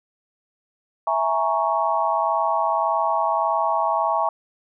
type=chord; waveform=sine; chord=A# half-diminished seventh; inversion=second; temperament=equal; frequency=659.3 / 830.6 / 932.3 / 1108.7 Hz; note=E5 / G#5 / A#5 / C#6; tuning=0 / 0 / 0 / 0 cents; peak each=-24 dBFS; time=1.07-4.29 s; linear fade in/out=2 ms; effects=none